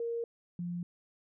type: tone pair in turn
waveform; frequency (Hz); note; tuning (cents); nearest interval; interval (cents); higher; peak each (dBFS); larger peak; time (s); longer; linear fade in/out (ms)
sine; 466.2 / 174.63; A#4 / F3; 0 / 0; octave + perfect fourth; 1700; first; -32 / -34; first; 0-0.24 / 0.59-0.83; neither; 2
effects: none